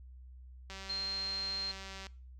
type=click train; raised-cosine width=0.2 ms; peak=-29 dBFS; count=265; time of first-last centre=0.7-2.068 s; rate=193 Hz
type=tone; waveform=sine; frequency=4186 Hz; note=C8; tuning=in tune; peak=-34 dBFS; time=0.89-1.72 s; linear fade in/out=10 ms
effects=noise-tail reverb RT60 0.4 s tail -21 dB re dry + added 63 Hz sine -49 dBFS peak until 2.39 s

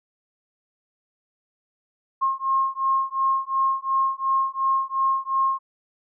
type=beating tone pair; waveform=sine; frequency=1071 / 1073.8 Hz; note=C6 / C6; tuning=+40 / +45 cents; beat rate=2.8 Hz; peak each=-23 dBFS; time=2.21-5.59 s; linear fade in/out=20 ms; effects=none

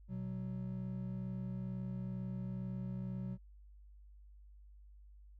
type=tone pair together; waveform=triangle; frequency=124.81 / 187 Hz; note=B2 / F#3; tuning=+19 / +19 cents; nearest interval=perfect fifth; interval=700 cents; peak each=-40 / -39 dBFS; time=0.08-3.38 s; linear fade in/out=50 ms; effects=added 50 Hz sine -55 dBFS peak until 5.39 s

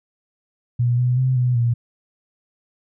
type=tone with pitch steps; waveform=sine; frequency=121.1 / 124.3 / 129.5 / 124.5 / 118.6 Hz; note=B2 / B2 / C3 / B2 / A#2; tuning=-34 / +12 / -17 / +14 / +30 cents; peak=-15 dBFS; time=0.79-1.74 s; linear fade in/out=10 ms; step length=190 ms; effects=none

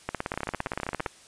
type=two click trains; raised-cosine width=0.5 ms; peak=-13 / -17 dBFS; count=18 / 12; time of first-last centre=0.09-1.061 / 0.34-1.064 s; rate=17.5 / 15.2 Hz; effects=white hiss -53 dBFS RMS until 1.27 s + resampled to 22050 Hz

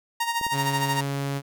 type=tone with tremolo; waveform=sawtooth; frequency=932.3 Hz; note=A#5; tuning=in tune; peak=-18 dBFS; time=0.2-1.01 s; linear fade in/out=5 ms; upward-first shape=sine; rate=13 Hz; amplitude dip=65%
type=clicks; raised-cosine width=2 ms; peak=-24 dBFS; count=2; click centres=0.413 / 0.466 s
type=tone; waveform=sawtooth; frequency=139.5 Hz; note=C#3; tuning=11 cents sharp; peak=-22 dBFS; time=0.51-1.42 s; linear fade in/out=50 ms
effects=none

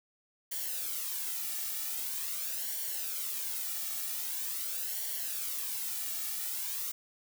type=noise with flanger; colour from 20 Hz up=blue; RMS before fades=-36 dBFS; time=0.51-6.92 s; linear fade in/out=10 ms; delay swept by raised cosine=0.78 to 1.98 ms; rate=0.44 Hz; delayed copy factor=-0.6; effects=none

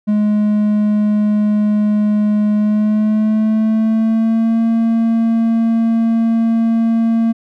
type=tone with pitch glide; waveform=triangle; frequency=210 to 227.7 Hz; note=G#3 to A#3; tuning=+19 to -40 cents; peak=-9 dBFS; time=0.07-7.33 s; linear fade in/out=20 ms; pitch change=+141 cents; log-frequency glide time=2.56-4.62 s; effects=none

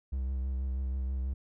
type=tone with vibrato; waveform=triangle; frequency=65.41 Hz; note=C2; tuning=in tune; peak=-28 dBFS; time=0.12-1.34 s; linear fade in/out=10 ms; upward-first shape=triangle; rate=6.2 Hz; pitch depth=45 cents each way; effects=none

